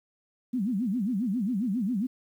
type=tone with vibrato; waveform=sine; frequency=220 Hz; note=A3; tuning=in tune; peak=-25 dBFS; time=0.53-2.07 s; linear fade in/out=10 ms; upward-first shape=sine; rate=7.4 Hz; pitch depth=290 cents each way; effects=10-bit